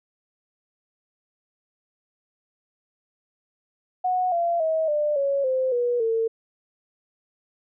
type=tone with pitch steps; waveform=sine; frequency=734 / 684.8 / 639 / 596.2 / 556.3 / 519 / 484.3 / 451.8 Hz; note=F#5 / F5 / D#5 / D5 / C#5 / C5 / B4 / A4; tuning=-14 / -34 / +46 / +26 / +6 / -14 / -34 / +46 cents; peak=-20 dBFS; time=4.04-6.28 s; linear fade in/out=10 ms; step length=280 ms; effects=none